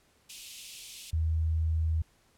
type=high-pass noise; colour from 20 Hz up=pink; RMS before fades=-45 dBFS; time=0.29-1.11 s; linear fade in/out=10 ms; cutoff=2500 Hz; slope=48 dB/octave
type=tone; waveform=sine; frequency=80.2 Hz; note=E2; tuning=47 cents flat; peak=-25 dBFS; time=1.13-2.02 s; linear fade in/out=5 ms
effects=pink hiss -66 dBFS RMS until 2.37 s + low-pass 12000 Hz 12 dB/octave

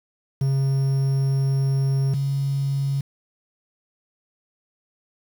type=tone pair in turn; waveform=triangle / sine; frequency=135.5 / 138.03 Hz; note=C#3 / C#3; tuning=-39 / -7 cents; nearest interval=unison; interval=32 cents; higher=second; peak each=-16 / -20 dBFS; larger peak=first; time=0.41-2.14 / 2.14-3.01 s; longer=first; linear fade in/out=5 ms; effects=7-bit

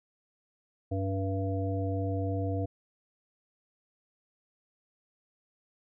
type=harmonic tone with a mistuned harmonic; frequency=96.7 Hz; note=G2; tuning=23 cents flat; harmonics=1 / 3 / 5 / 7; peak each=-30 / -35 / -37 / -38 dBFS; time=0.91-2.66 s; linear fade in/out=10 ms; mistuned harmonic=3; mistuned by=-19 cents; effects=none

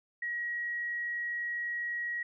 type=tone; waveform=sine; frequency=1904 Hz; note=A#6; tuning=36 cents sharp; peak=-32 dBFS; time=0.22-2.23 s; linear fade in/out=5 ms; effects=none

